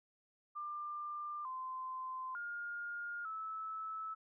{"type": "tone with pitch steps", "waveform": "sine", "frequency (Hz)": [1193, 1034, 1417, 1305], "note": ["D6", "C6", "F6", "E6"], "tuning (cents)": [27, -21, 25, -18], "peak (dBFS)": -40, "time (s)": [0.55, 4.15], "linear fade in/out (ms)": 20, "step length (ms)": 900, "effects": []}